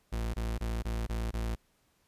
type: tone bursts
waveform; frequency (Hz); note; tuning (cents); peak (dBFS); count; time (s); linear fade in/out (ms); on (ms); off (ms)
40% pulse; 56.4; A1; +44; -30; 6; 0.12-1.555; 10; 220; 23
effects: pink hiss -71 dBFS RMS until 2.07 s + resampled to 32000 Hz